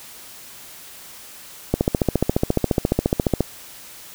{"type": "click train", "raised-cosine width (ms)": 2, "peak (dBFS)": -3, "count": 25, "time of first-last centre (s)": [1.74, 3.407], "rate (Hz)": 14.4, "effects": ["white hiss -41 dBFS RMS until 4.14 s"]}